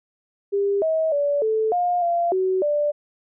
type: tone with pitch steps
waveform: sine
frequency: 400.4 / 639 / 575 / 438.4 / 710 / 688 / 375.1 / 589 Hz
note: G4 / D#5 / D5 / A4 / F5 / F5 / F#4 / D5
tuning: +37 / +46 / -37 / -6 / +28 / -26 / +24 / +5 cents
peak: -18 dBFS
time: 0.52-2.92 s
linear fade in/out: 20 ms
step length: 300 ms
effects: none